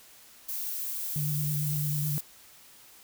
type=noise; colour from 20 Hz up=violet; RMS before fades=-34 dBFS; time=0.48-2.21 s; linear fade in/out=10 ms
type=tone with vibrato; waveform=sine; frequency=148.7 Hz; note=D3; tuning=22 cents sharp; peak=-28 dBFS; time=1.16-2.18 s; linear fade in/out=0 ms; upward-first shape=triangle; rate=9.1 Hz; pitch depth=37 cents each way
effects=white hiss -54 dBFS RMS until 3.03 s